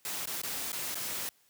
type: noise with dropouts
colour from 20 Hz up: white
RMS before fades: -36 dBFS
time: 0.05-1.29 s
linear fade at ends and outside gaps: 1 ms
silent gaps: 0.257-0.273 / 0.417-0.434 / 0.719-0.729 / 0.945-0.954 s
effects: white hiss -67 dBFS RMS until 1.49 s + high-pass 100 Hz 12 dB/octave